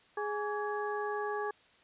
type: harmonic tone with a mistuned harmonic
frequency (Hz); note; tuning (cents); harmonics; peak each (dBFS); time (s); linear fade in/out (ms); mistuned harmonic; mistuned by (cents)
416.8; G#4; +6; 1 / 2 / 3 / 4; -35 / -38 / -40 / -41; 0.17-1.51; 5; 3; -150
effects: white hiss -63 dBFS RMS until 1.83 s + resampled to 8000 Hz